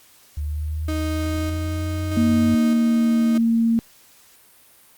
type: linear sweep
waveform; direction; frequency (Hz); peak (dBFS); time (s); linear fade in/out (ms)
sine; up; 73.42 to 95.4; -23; 0.37-2.55; 5
type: tone with tremolo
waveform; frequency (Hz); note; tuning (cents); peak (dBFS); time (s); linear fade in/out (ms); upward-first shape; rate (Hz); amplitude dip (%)
35% pulse; 311.1; D#4; 0; -23; 0.88-3.38; 5; square; 0.81; 35
type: tone with pitch glide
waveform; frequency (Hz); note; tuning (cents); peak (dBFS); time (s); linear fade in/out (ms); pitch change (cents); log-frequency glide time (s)
sine; 233.1 to 229.1; A#3 to A#3; 0 to -30; -15; 2.17-3.79; 0; -30; 2.73-3.51
effects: white hiss -52 dBFS RMS until 4.97 s + Opus 48 kbps